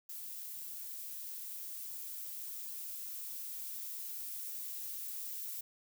violet noise with level ramp, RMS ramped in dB -45 to -42 dBFS, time 0.09-5.61 s, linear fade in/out 5 ms, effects none

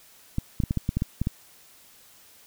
clicks, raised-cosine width 5 ms, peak -12 dBFS, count 10, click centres 0.384 / 0.602 / 0.637 / 0.709 / 0.773 / 0.891 / 0.97 / 1.021 / 1.216 / 1.271 s, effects white hiss -54 dBFS RMS until 2.46 s

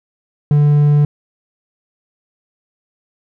triangle tone, 146.83 Hz, D3, in tune, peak -6 dBFS, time 0.51-1.05 s, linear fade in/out 2 ms, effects none

